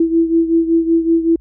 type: beating tone pair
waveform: sine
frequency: 329.6 / 334.9 Hz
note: E4 / E4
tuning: 0 / +27 cents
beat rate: 5.3 Hz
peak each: -12 / -17 dBFS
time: 0-1.36 s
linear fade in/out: 5 ms
effects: added 58 Hz sine -40 dBFS peak until 1.4 s